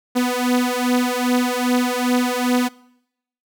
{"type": "beating tone pair", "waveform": "sawtooth", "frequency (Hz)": [246.9, 249.4], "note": ["B3", "B3"], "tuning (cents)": [0, 17], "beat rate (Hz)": 2.5, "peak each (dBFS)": -16, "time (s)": [0.15, 2.69], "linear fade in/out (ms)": 20, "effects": ["noise-tail reverb RT60 0.8 s tail -23 dB re dry"]}